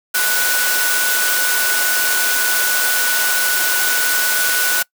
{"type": "tone in noise", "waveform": "sine", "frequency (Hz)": 1480, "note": "F#6", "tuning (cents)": 0, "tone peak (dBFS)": -18, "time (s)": [0.14, 4.83], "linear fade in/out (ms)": 10, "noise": "white", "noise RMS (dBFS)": -18, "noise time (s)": [0.14, 4.83], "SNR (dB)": -3, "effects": ["noise-tail reverb RT60 0.1 s tail -23 dB re dry", "high-pass 400 Hz 12 dB/octave"]}